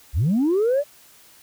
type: linear sweep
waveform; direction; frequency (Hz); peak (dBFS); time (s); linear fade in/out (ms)
sine; up; 51.91 to 599; -15; 0.13-0.84; 50
effects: tanh soft clip ceiling -14 dBFS + white hiss -51 dBFS RMS until 1.42 s